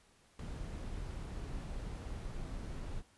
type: noise with ADSR envelope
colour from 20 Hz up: brown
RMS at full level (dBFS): -36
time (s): 0.39-3.03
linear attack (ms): 5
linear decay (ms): 3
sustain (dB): -6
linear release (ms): 42
effects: pink hiss -67 dBFS RMS until 3.17 s + resampled to 24000 Hz